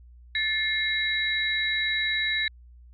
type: tone cluster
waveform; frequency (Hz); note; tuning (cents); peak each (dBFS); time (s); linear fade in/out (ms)
sine; 1753 / 2131 / 3892; A6 / C7 / B7; -7 / +31 / -26; -28; 0.35-2.48; 2
effects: added 60 Hz sine -47 dBFS peak until 2.93 s